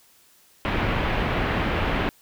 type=low-pass noise; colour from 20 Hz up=pink; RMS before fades=-24 dBFS; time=0.65-2.09 s; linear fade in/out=0 ms; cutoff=2900 Hz; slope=24 dB/octave; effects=white hiss -57 dBFS RMS until 2.21 s